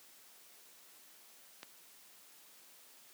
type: click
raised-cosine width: 0.2 ms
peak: -28 dBFS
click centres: 1.631 s
effects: white hiss -60 dBFS RMS until 3.13 s + high-pass 200 Hz 12 dB/octave